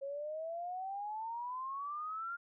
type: exponential sweep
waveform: sine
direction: up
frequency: 544 to 1412 Hz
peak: -38 dBFS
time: 0.01-2.37 s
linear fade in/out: 20 ms
effects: none